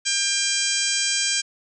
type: harmonic tone with a mistuned harmonic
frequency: 798 Hz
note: G5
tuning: 31 cents sharp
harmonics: 2 / 3 / 4 / 5 / 6 / 7 / 8 / 9 / 10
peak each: -31 / -29 / -28 / -33 / -28 / -28 / -28 / -32 / -28 dBFS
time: 0.05-1.42 s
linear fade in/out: 20 ms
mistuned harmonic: 9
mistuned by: -15 cents
effects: none